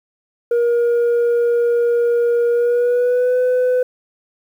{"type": "tone with pitch glide", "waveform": "sine", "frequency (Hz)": [474.1, 502.3], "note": ["A#4", "B4"], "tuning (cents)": [29, 29], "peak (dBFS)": -10, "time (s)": [0.51, 3.83], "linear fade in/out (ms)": 5, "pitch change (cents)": 100, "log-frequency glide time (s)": [2.51, 3.38], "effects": ["tanh soft clip ceiling -12 dBFS", "8-bit"]}